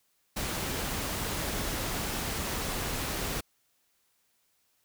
pink noise, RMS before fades -33 dBFS, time 0.36-3.41 s, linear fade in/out 10 ms, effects white hiss -72 dBFS RMS until 4.84 s

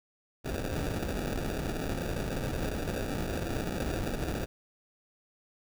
pink noise with sample-and-hold, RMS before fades -33 dBFS, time 0.44-4.46 s, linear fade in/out 20 ms, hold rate 1050 Hz, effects none

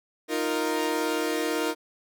sawtooth chord, Eb suspended second, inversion none, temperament equal, 311.1 / 349.2 / 466.2 Hz, Eb4 / F4 / Bb4, 0 / 0 / 0 cents, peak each -25 / -27 / -25 dBFS, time 0.28-1.75 s, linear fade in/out 50 ms, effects none

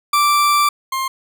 40% pulse tone pair in turn, 1171 / 1059.9 Hz, D6 / C6, -5 / +22 cents, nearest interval major second, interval 173 cents, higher first, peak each -11 / -18 dBFS, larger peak first, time 0.13-0.69 / 0.92-1.08 s, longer first, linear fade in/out 5 ms, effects none

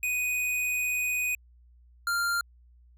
square tone pair in turn, 2489 / 1393 Hz, D#7 / F6, 0 / -5 cents, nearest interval minor seventh, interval 1005 cents, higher first, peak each -27 / -26 dBFS, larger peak second, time 0.03-1.35 / 2.07-2.41 s, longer first, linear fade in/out 2 ms, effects added 60 Hz sine -54 dBFS peak until 2.97 s

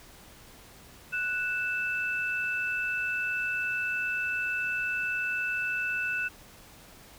sine tone pair together, 1480 / 2637 Hz, F#6 / E7, 0 / 0 cents, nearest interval minor seventh, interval 1000 cents, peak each -30 / -31 dBFS, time 1.12-6.29 s, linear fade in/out 20 ms, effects pink hiss -52 dBFS RMS until 7.18 s

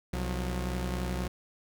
sawtooth tone pair together, 63.71 / 180 Hz, C2 / F#3, -45 / -47 cents, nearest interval octave + tritone, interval 1798 cents, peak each -28 / -31 dBFS, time 0.13-1.28 s, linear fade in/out 5 ms, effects none

